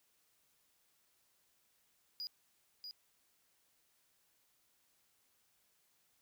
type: tone with echo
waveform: triangle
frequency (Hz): 4900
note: D#8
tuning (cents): -27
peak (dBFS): -39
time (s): 2.2-2.27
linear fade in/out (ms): 0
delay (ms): 640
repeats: 1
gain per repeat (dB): -5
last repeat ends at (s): 2.91
effects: white hiss -75 dBFS RMS until 6.21 s